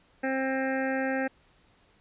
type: harmonic tone with a mistuned harmonic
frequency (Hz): 265.2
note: C4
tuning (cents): +23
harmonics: 1 / 2 / 3 / 5 / 6 / 7 / 8 / 9 / 10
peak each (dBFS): -30 / -31 / -35 / -45 / -35 / -37 / -44 / -46 / -48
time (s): 0.23-1.28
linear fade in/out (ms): 10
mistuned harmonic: 10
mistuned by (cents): -24
effects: pink hiss -63 dBFS RMS until 2 s + resampled to 8000 Hz